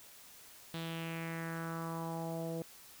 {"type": "tone with low-pass filter sweep", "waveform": "sawtooth", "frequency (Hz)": 164.81, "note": "E3", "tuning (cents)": 0, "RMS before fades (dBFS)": -40, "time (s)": [0.74, 2.62], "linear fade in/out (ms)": 0, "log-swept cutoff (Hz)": [3800, 530], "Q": 3.3, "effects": ["white hiss -56 dBFS RMS until 3 s"]}